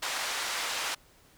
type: band-pass noise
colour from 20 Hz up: pink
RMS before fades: -33 dBFS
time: 0.02-0.95 s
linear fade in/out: 10 ms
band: 960 to 7700 Hz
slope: 12 dB/octave
effects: pink hiss -60 dBFS RMS until 1.37 s